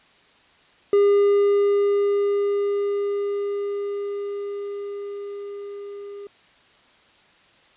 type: tone with level ramp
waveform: triangle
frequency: 404.7 Hz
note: G#4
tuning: 45 cents flat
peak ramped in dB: -11 to -32 dBFS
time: 0.93-6.27 s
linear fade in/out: 2 ms
effects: white hiss -55 dBFS RMS until 7.76 s + resampled to 8000 Hz